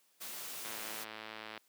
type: noise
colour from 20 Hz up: white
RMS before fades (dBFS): -44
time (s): 0.2-1.05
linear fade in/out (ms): 20
type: click train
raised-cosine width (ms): 0.3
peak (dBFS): -28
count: 102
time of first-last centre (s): 0.65-1.577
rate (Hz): 109
effects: white hiss -71 dBFS RMS until 1.68 s + high-pass 200 Hz 12 dB/octave